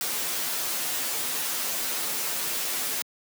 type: noise with comb filter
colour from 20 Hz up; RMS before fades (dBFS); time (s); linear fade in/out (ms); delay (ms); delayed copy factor
white; -29; 0.01-3.02; 0; 10; -0.85
effects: high-pass 200 Hz 12 dB/octave